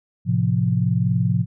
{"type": "chord", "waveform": "sine", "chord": "F major", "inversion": "first", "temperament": "equal", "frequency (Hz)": [110, 130.81, 174.61], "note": ["A2", "C3", "F3"], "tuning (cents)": [0, 0, 0], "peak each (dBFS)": -21, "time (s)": [0.25, 1.46], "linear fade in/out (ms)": 50, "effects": []}